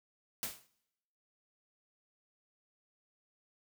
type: noise with exponential decay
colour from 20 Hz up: white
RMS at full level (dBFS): -34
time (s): 0.43-0.67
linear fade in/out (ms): 0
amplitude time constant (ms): 51
effects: noise-tail reverb RT60 0.9 s tail -23 dB re dry